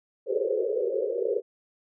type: band-pass noise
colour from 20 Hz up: white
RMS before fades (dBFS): -27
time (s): 0.26-1.42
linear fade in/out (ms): 50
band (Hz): 380 to 540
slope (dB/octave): 96
effects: none